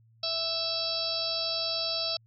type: harmonic tone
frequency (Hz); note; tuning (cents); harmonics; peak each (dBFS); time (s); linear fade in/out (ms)
659.3; E5; 0; 1 / 2 / 4 / 5 / 6 / 7 / 8; -36 / -43 / -42 / -41 / -34 / -33 / -34; 0.23-2.17; 5
effects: added 113 Hz sine -58 dBFS peak until 2.26 s